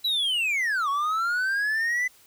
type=linear two-way sweep; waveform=triangle; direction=down then up; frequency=3982 to 1097 to 2018 Hz; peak=-21 dBFS; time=0.04-2.08 s; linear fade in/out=10 ms; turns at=0.89 s; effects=white hiss -56 dBFS RMS until 2.26 s